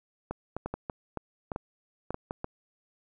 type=clicks; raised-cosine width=1 ms; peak=-19 dBFS; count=12; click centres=0.31 / 0.566 / 0.66 / 0.74 / 0.898 / 1.173 / 1.518 / 1.561 / 2.106 / 2.144 / 2.309 / 2.444 s; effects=none